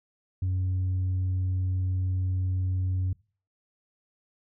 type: tone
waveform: sine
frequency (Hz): 92.6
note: F#2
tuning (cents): +2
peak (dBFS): -22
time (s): 0.42-3.13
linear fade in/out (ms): 5
effects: noise-tail reverb RT60 0.4 s tail -25 dB re dry + tanh soft clip ceiling -23 dBFS